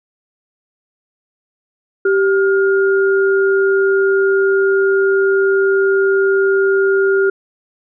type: tone pair together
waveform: sine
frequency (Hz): 389.8 / 1420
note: G4 / F6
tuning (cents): -10 / +28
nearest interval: octave + minor seventh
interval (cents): 2238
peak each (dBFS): -11 / -18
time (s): 2.05-7.3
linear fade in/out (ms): 5
effects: none